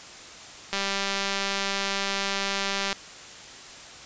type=click train; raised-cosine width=0.2 ms; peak=-10 dBFS; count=434; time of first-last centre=0.73-2.928 s; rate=197 Hz; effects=white hiss -43 dBFS RMS until 4.05 s + resampled to 16000 Hz